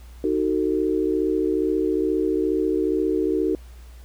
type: chord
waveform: sine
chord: D# diminished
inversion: none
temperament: just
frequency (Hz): 311.1 / 373.4 / 448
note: D#4 / F#4 / A4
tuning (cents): 0 / +16 / +31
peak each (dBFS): -23 / -23 / -25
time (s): 0.24-3.55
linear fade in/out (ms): 2
effects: added 60 Hz sine -40 dBFS peak until 4.04 s + pink hiss -54 dBFS RMS until 4.04 s